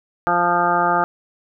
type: harmonic tone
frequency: 174.61 Hz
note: F3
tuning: in tune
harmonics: 1 / 2 / 3 / 4 / 5 / 7 / 8 / 9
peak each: -29 / -26 / -27 / -21 / -20 / -20 / -25 / -28 dBFS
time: 0.27-1.04 s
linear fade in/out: 0 ms
effects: none